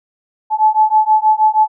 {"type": "beating tone pair", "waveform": "sine", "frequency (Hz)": [861, 867.3], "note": ["A5", "A5"], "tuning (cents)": [-38, -25], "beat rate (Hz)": 6.3, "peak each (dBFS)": -12, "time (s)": [0.5, 1.68], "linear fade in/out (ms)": 50, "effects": []}